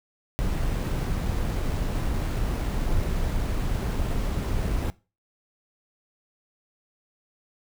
brown noise with sample-and-hold, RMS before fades -26 dBFS, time 0.39-4.9 s, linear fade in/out 0 ms, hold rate 11025 Hz, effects noise-tail reverb RT60 0.3 s tail -20 dB re dry

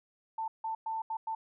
sine tone bursts at uneven times, 890 Hz, A5, 20 cents sharp, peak -32 dBFS, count 5, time 0.38-0.48 / 0.64-0.75 / 0.86-1.02 / 1.1-1.17 / 1.27-1.35 s, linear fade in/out 5 ms, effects none

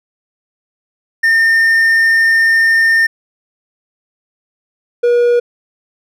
triangle tone pair in turn, 1814 / 480.5 Hz, A#6 / B4, -48 / -48 cents, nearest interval octave + major seventh, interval 2300 cents, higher first, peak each -6 dBFS, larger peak neither, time 1.23-3.07 / 5.03-5.4 s, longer first, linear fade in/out 10 ms, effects none

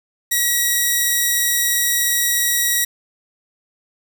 5% pulse tone, 1917 Hz, A#6, 48 cents sharp, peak -5 dBFS, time 0.31-2.85 s, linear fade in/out 10 ms, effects 7-bit

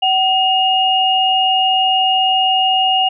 sine tone pair together, 756 / 2851 Hz, F#5 / F7, +37 / +35 cents, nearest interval octave + major seventh, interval 2298 cents, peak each -14 dBFS, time 0.02-3.09 s, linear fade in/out 10 ms, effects none

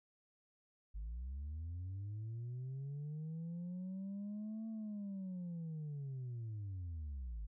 sine linear two-way sweep, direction up then down, 49.22 to 224 to 49.22 Hz, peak -39 dBFS, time 0.94-7.47 s, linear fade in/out 20 ms, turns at 4.68 s, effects tanh soft clip ceiling -40 dBFS

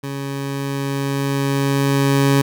20% pulse tone with level ramp, 138.59 Hz, C#3, in tune, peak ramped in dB -20 to -7 dBFS, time 0.03-2.42 s, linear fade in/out 10 ms, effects none

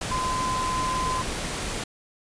sine tone in noise, 1026 Hz, C6, 34 cents flat, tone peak -25 dBFS, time 0.11-1.22 s, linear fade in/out 5 ms, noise pink, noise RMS -30 dBFS, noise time 0.01-1.84 s, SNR +2 dB, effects resampled to 22050 Hz

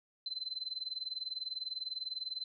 sine tone with tremolo, 4066 Hz, B7, 50 cents sharp, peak -34 dBFS, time 0.26-2.44 s, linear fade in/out 2 ms, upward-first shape sine, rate 20 Hz, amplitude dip 90%, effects none

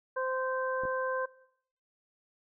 harmonic tone, 519 Hz, C5, 14 cents flat, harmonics 1 / 2 / 3, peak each -32 / -35 / -37 dBFS, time 0.16-1.26 s, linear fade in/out 10 ms
clicks, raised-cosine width 2 ms, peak -30 dBFS, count 2, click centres 0.836 / 0.853 s
effects noise-tail reverb RT60 0.7 s tail -20 dB re dry

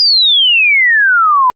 sine exponential sweep, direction down, 4978 to 983 Hz, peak -6 dBFS, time 0-1.5 s, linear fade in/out 0 ms, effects Opus 48 kbps

